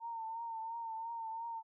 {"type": "tone with vibrato", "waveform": "sine", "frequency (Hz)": 910, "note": "A#5", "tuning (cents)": -42, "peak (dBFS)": -39, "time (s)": [0, 1.63], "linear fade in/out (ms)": 50, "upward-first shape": "triangle", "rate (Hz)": 2.9, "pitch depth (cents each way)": 51, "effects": []}